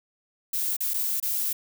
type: noise with dropouts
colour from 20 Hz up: violet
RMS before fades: -27 dBFS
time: 0.53-1.53 s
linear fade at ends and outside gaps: 5 ms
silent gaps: 0.767-0.805 / 0.937-0.941 / 1.201-1.226 s
effects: none